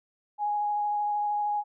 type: tone with vibrato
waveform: sine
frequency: 830.6 Hz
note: G#5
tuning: in tune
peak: -25 dBFS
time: 0.38-1.64 s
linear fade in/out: 50 ms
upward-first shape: sine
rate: 13 Hz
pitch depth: 10 cents each way
effects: none